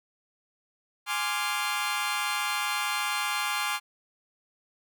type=chord; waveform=20% pulse; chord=D half-diminished seventh; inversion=second; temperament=equal; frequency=830.6 / 1046.5 / 1174.7 / 1396.9 Hz; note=Ab5 / C6 / D6 / F6; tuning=0 / 0 / 0 / 0 cents; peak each=-28 dBFS; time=1.06-3.8 s; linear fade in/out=50 ms; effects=none